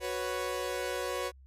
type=chord; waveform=sawtooth; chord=F# suspended fourth; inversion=none; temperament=equal; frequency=370 / 493.9 / 554.4 Hz; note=F#4 / B4 / C#5; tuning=0 / 0 / 0 cents; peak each=-34 / -32 / -33 dBFS; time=0-1.32 s; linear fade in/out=50 ms; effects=added 66 Hz sine -52 dBFS peak until 1.46 s + resampled to 32000 Hz